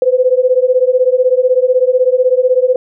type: beating tone pair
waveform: sine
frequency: 500 / 516 Hz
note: B4 / C5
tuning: +21 / -24 cents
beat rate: 16 Hz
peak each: -11 dBFS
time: 0.02-2.76 s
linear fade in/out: 2 ms
effects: none